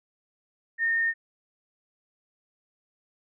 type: tone with frequency modulation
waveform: sine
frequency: 1830 Hz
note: A#6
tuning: 32 cents flat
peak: -22 dBFS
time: 0.78-1.14 s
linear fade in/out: 50 ms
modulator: 51.1 Hz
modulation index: 0.22
effects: none